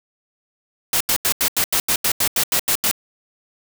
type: noise bursts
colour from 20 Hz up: white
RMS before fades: -18 dBFS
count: 13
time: 0.93-2.913 s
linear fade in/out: 2 ms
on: 75 ms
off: 84 ms
effects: none